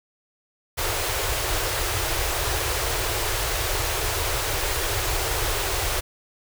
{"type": "band-stop noise", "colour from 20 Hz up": "pink", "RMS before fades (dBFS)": -25, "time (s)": [0.77, 6.01], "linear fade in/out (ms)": 20, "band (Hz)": [120, 340], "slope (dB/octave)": 48, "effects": []}